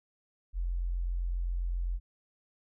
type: tone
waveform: sine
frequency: 43.79 Hz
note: F1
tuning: 5 cents sharp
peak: -29 dBFS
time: 0.53-2 s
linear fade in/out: 50 ms
effects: none